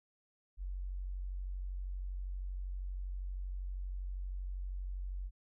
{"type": "tone", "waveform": "sine", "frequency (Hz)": 46.31, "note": "F#1", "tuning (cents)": 2, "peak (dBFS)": -37, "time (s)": [0.57, 5.31], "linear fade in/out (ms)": 50, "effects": []}